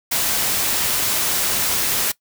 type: noise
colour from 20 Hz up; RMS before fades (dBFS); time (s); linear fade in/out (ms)
white; -20; 0.11-2.12; 10
effects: noise-tail reverb RT60 0.1 s tail -20 dB re dry